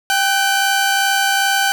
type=tone pair together; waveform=sawtooth; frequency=789 / 1515.5 Hz; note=G5 / F#6; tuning=+11 / +41 cents; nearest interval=major seventh; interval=1130 cents; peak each=-13 dBFS; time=0.1-1.72 s; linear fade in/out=0 ms; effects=none